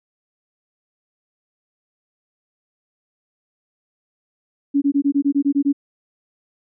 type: tone bursts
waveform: sine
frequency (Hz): 282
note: C#4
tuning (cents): +30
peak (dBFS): -13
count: 10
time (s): 4.74-5.729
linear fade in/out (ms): 20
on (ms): 80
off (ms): 21
effects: none